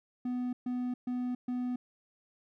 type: tone bursts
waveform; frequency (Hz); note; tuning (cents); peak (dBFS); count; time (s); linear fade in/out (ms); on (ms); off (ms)
triangle; 248.3; B3; +9; -29; 4; 0.25-1.76; 5; 280; 130
effects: none